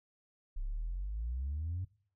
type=exponential sweep; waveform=sine; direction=up; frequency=32.06 to 95.3 Hz; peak=-33 dBFS; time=0.56-1.85 s; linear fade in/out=10 ms; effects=noise-tail reverb RT60 0.5 s tail -19 dB re dry + tanh soft clip ceiling -31 dBFS